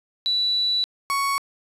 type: tone pair in turn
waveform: sine / 35% pulse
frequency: 3950 / 1112.3 Hz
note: B7 / C#6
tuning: 0 / +6 cents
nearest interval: octave + minor seventh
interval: 2194 cents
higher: first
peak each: -19 dBFS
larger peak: neither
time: 0.26-0.84 / 1.1-1.38 s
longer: first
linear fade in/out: 0 ms
effects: resampled to 32000 Hz + 8-bit